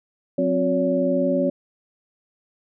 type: tone cluster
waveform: sine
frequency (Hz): 181.9 / 262.1 / 360.2 / 567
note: F#3 / C4 / F#4 / C#5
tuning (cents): -29 / +3 / -46 / +39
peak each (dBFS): -27 / -22 / -27 / -21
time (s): 0.38-1.5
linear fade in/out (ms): 5
effects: none